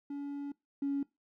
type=tone pair in turn; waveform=triangle; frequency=283.9 / 279.8 Hz; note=C#4 / C#4; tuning=+41 / +16 cents; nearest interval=unison; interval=25 cents; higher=first; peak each=-34 / -26 dBFS; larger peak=second; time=0.1-0.52 / 0.82-1.03 s; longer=first; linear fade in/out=5 ms; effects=noise-tail reverb RT60 0.2 s tail -23 dB re dry + tanh soft clip ceiling -28 dBFS